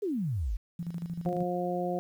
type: exponential sweep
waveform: sine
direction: down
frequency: 440 to 42.37 Hz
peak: -28 dBFS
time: 0.02-0.57 s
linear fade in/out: 10 ms
type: tone with tremolo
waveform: sine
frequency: 170.4 Hz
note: F3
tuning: 42 cents flat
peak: -31 dBFS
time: 0.79-1.43 s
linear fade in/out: 5 ms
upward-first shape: square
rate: 13 Hz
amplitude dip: 65%
type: harmonic tone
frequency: 177.9 Hz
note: F3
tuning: 32 cents sharp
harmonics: 1 / 2 / 3 / 4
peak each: -34 / -34 / -34 / -34 dBFS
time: 1.26-1.99 s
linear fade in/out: 0 ms
effects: 10-bit